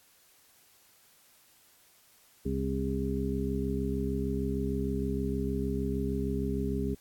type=harmonic tone with a mistuned harmonic; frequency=66.5 Hz; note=C2; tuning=29 cents sharp; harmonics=1 / 2 / 3 / 4 / 6; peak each=-34 / -37 / -34 / -35 / -35 dBFS; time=2.45-6.95 s; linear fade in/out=10 ms; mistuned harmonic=6; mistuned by=+27 cents; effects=white hiss -62 dBFS RMS until 7 s + AAC 64 kbps